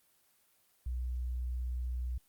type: tone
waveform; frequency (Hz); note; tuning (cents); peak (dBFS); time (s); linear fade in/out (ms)
sine; 61.74; B1; 0; -33; 0.86-2.18; 5
effects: white hiss -70 dBFS RMS until 2.28 s + Opus 24 kbps